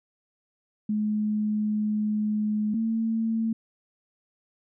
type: tone pair in turn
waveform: sine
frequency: 212.1 / 224.7 Hz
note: G#3 / A3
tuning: +37 / +37 cents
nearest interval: minor second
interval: 100 cents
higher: second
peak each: -23 dBFS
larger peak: neither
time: 0.89-2.74 / 2.74-3.53 s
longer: first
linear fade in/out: 5 ms
effects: none